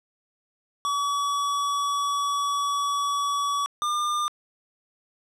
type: tone pair in turn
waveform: square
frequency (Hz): 1138 / 1202.6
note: C#6 / D6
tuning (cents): +45 / +41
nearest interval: minor second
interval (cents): 96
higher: second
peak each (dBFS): -24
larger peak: neither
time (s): 0.85-3.66 / 3.82-4.28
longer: first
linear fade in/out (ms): 0
effects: low-pass 9000 Hz 12 dB/octave